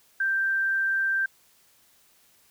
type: tone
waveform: sine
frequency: 1571 Hz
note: G6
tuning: 3 cents sharp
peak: -22 dBFS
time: 0.2-1.26 s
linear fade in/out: 5 ms
effects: white hiss -61 dBFS RMS until 2.5 s